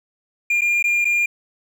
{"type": "tone with dropouts", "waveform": "triangle", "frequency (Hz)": 2406, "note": "D7", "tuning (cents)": 41, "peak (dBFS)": -14, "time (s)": [0.5, 1.26], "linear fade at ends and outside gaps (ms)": 5, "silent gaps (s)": [[0.61, 0.617], [0.827, 0.84], [1.046, 1.052]], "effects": []}